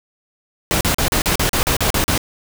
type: noise bursts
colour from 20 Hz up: pink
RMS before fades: -17 dBFS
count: 11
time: 0.71-2.178 s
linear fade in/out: 0 ms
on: 98 ms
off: 39 ms
effects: none